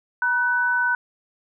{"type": "tone pair together", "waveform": "sine", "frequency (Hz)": [961, 1499.7], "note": ["B5", "F#6"], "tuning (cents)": [-48, 23], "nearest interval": "minor sixth", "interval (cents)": 771, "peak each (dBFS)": [-25, -19], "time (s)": [0.22, 0.95], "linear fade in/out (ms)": 2, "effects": []}